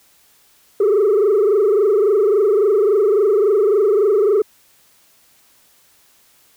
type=tone with frequency modulation; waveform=sine; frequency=411.8 Hz; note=G#4; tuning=15 cents flat; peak=-9 dBFS; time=0.8-4.42 s; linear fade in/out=5 ms; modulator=23.6 Hz; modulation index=1.4; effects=tanh soft clip ceiling -10 dBFS + white hiss -54 dBFS RMS until 6.56 s